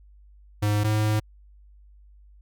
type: tone pair in turn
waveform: square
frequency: 104.4 / 107.21 Hz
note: G#2 / A2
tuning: +10 / -44 cents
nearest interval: unison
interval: 46 cents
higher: second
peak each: -21 dBFS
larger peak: neither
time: 0.62-0.84 / 0.84-1.2 s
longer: second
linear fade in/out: 10 ms
effects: added 50 Hz sine -49 dBFS peak until 2.41 s